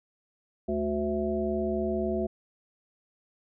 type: harmonic tone with a mistuned harmonic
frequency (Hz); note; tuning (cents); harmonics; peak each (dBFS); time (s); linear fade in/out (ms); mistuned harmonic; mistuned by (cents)
73.42; D2; 0; 1 / 3 / 5 / 7 / 9; -37 / -31 / -30 / -39 / -32; 0.68-2.27; 10; 3; -29
effects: none